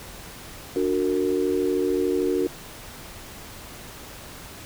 sine chord, D augmented, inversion none, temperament just, 293.7 / 367.1 / 458.9 Hz, D4 / F#4 / A#4, 0 / -14 / -27 cents, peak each -26 / -23 / -26 dBFS, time 0.76-2.47 s, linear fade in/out 2 ms, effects pink hiss -41 dBFS RMS until 4.65 s

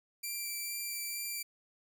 5% pulse tone with vibrato, 2349 Hz, D7, in tune, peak -27 dBFS, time 0.23-1.43 s, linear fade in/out 10 ms, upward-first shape sine, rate 2.2 Hz, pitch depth 12 cents each way, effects none

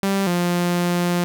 sawtooth tone pair in turn, 196 / 175.5 Hz, G3 / F3, 0 / +9 cents, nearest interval major second, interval 191 cents, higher first, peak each -14 dBFS, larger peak neither, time 0.03-0.27 / 0.27-1.24 s, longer second, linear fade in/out 0 ms, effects none

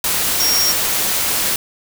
sine tone in noise, 5588 Hz, F8, in tune, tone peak -15 dBFS, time 0.4-0.72 s, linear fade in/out 2 ms, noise white, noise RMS -18 dBFS, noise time 0.04-1.56 s, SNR 0 dB, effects none

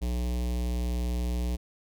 square tone with notch filter, 60.4 Hz, B1, 38 cents flat, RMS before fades -29 dBFS, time 0.01-1.57 s, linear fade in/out 20 ms, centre 1400 Hz, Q 0.7, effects none

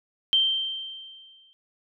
sine tone with exponential decay, 3136 Hz, G7, in tune, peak -16 dBFS, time 0.33-1.53 s, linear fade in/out 0 ms, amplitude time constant 260 ms, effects none

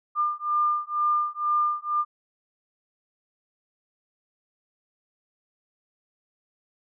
sine beating tone pair, 1200 / 1202.1 Hz, D6 / D6, +37 / +40 cents, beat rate 2.1 Hz, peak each -25 dBFS, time 0.15-2.05 s, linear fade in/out 50 ms, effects none

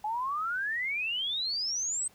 sine exponential sweep, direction up, 830.6 to 8372 Hz, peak -29 dBFS, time 0.04-2.08 s, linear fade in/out 5 ms, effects pink hiss -61 dBFS RMS until 2.14 s

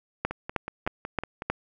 two click trains, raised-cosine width 0.5 ms, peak -10 / -18 dBFS, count 5 / 7, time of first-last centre 0.25-1.5 / 0.31-1.421 s, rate 3.2 / 5.4 Hz, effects none

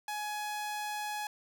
sawtooth tone, 840 Hz, G#5, 19 cents sharp, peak -31 dBFS, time 0.08-1.27 s, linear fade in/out 2 ms, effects none

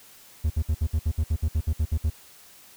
triangle tone bursts, 77.78 Hz, D#2, in tune, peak -18 dBFS, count 14, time 0.44-2.101 s, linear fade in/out 10 ms, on 62 ms, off 61 ms, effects white hiss -51 dBFS RMS until 2.76 s

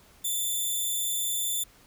5% pulse tone, 3535 Hz, A7, 7 cents sharp, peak -19 dBFS, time 0.24-1.64 s, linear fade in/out 10 ms, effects pink hiss -57 dBFS RMS until 1.86 s

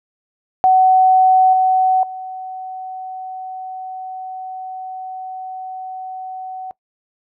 sine tone with level steps, 750 Hz, F#5, 23 cents sharp, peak -8 / -11 / -26 dBFS, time 0.64-6.71 s, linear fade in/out 0 ms, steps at 1.53 / 2.03 s, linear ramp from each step 2 ms, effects noise-tail reverb RT60 0.1 s tail -21 dB re dry

